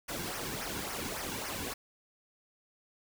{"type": "noise with flanger", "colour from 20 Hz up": "pink", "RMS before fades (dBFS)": -38, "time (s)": [0.08, 1.74], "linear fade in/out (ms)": 10, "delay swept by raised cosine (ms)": [0.25, 1.65], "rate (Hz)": 3.6, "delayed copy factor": -0.7, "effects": []}